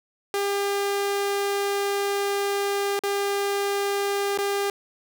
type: tone with dropouts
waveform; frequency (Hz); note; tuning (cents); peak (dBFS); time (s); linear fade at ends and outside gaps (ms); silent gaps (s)
sawtooth; 401; G4; +39; -19; 0.34-4.7; 1; 2.992-3.036 / 4.376-4.386
effects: none